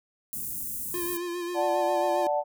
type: band-stop noise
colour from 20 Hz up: white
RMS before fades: -34 dBFS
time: 0.33-1.17 s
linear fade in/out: 0 ms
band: 280 to 8400 Hz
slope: 24 dB/octave
type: tone with vibrato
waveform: square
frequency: 349.2 Hz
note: F4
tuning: in tune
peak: -31 dBFS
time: 0.94-2.27 s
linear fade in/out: 2 ms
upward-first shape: sine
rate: 7.4 Hz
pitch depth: 35 cents each way
type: chord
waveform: sine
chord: D major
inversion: none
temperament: equal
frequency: 587.3 / 740 / 880 Hz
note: D5 / F#5 / A5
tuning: 0 / 0 / 0 cents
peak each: -26 / -29 / -29 dBFS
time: 1.54-2.44 s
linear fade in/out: 50 ms
effects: none